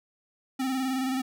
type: tone with vibrato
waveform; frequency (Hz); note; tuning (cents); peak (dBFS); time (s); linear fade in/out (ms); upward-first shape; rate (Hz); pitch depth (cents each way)
square; 261.6; C4; 0; -27; 0.59-1.22; 10; square; 19; 35
effects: none